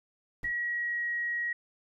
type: noise with exponential decay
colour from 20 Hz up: brown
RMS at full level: -39 dBFS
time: 0.43-0.59 s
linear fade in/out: 1 ms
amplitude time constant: 33 ms
type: tone with pitch glide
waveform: sine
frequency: 1914 to 1899.7 Hz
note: A#6 to A#6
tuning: +45 to +32 cents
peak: -29 dBFS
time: 0.44-1.53 s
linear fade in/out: 5 ms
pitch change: -13 cents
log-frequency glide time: 0.54-1.08 s
effects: none